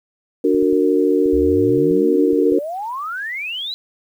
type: chord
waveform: sine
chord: D augmented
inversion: none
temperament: just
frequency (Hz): 293.7 / 367.1 / 458.9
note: D4 / F#4 / A#4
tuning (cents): 0 / -14 / -27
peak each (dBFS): -17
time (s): 0.44-2.59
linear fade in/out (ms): 5
type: clicks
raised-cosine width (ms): 3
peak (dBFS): -23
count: 9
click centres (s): 0.546 / 0.627 / 0.729 / 1.26 / 1.695 / 1.777 / 1.912 / 2.331 / 2.522
type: exponential sweep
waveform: sine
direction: up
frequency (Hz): 63.2 to 4065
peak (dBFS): -23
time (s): 1.33-3.74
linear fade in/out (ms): 0
effects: 8-bit